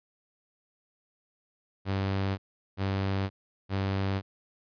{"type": "tone bursts", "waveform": "sawtooth", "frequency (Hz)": 97.2, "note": "G2", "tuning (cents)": -14, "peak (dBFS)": -23, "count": 3, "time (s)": [1.85, 4.22], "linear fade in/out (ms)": 50, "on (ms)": 530, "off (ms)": 390, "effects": ["resampled to 11025 Hz"]}